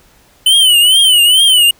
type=tone with vibrato; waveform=square; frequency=3011 Hz; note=F#7; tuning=30 cents sharp; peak=-6 dBFS; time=0.46-1.71 s; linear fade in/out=5 ms; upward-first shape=triangle; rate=2.3 Hz; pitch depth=140 cents each way; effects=pink hiss -48 dBFS RMS until 1.79 s